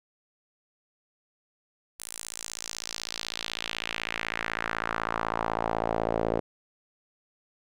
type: tone with band-pass filter sweep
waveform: sawtooth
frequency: 56 Hz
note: A1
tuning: 31 cents sharp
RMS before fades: -32 dBFS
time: 1.99-6.4 s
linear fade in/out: 10 ms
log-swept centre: 10000 to 500 Hz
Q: 1.9
effects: none